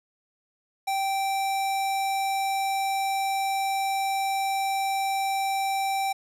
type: tone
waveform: square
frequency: 780 Hz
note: G5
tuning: 9 cents flat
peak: -25 dBFS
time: 0.87-6.13 s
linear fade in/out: 10 ms
effects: resampled to 32000 Hz + 9-bit